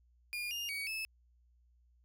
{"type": "tone with pitch steps", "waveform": "35% pulse", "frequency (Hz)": [2423, 2824, 2254, 2610], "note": ["D#7", "F7", "C#7", "E7"], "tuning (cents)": [-47, 19, 28, -18], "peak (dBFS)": -35, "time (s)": [0.33, 1.05], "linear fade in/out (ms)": 0, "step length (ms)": 180, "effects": ["added 60 Hz sine -65 dBFS peak until 2.04 s"]}